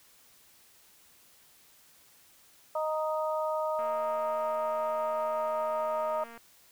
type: harmonic tone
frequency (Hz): 311.1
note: D#4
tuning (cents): 0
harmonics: 2 / 3 / 4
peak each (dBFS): -30 / -34 / -36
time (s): 2.75-6.24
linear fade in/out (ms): 5
type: click train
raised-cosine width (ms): 0.5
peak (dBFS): -34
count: 601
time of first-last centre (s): 3.79-6.376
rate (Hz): 232
effects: white hiss -60 dBFS RMS until 6.71 s